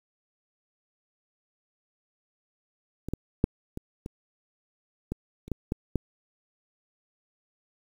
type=clicks; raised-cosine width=3 ms; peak=-21 / -15 / -7 / -21 / -23 / -17 / -30 / -15 / -14 / -12 dBFS; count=10; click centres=3.086 / 3.136 / 3.441 / 3.774 / 4.061 / 5.12 / 5.48 / 5.517 / 5.721 / 5.957 s; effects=8-bit